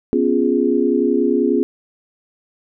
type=chord; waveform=sine; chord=C# dominant seventh; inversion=third; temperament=equal; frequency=246.9 / 277.2 / 349.2 / 415.3 Hz; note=B3 / C#4 / E#4 / G#4; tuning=0 / 0 / 0 / 0 cents; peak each=-19 dBFS; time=0.13-1.63 s; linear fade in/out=0 ms; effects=none